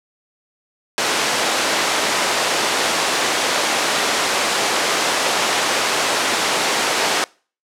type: band-pass noise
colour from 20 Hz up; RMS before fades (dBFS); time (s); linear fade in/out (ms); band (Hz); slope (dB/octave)
pink; -19; 0.98-7.24; 0; 460 to 7900; 12
effects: noise-tail reverb RT60 0.4 s tail -25 dB re dry + low-pass 12000 Hz 12 dB/octave